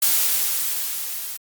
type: noise with level ramp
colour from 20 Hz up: blue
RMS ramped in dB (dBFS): -17 to -31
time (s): 0.02-1.37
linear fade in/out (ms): 5
effects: Opus 48 kbps